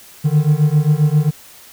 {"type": "beating tone pair", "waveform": "triangle", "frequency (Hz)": [146.83, 154.33], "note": ["D3", "D#3"], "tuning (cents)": [0, -14], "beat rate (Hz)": 7.5, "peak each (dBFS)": -12, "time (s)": [0.24, 1.31], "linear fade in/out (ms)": 20, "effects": ["white hiss -42 dBFS RMS until 1.72 s"]}